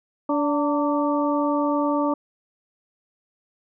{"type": "harmonic tone with a mistuned harmonic", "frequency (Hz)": 290, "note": "D4", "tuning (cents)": -22, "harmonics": [1, 2, 3, 4], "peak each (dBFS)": [-22, -25, -27, -28], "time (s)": [0.29, 2.14], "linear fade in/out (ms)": 5, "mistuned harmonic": 3, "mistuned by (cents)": 63, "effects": []}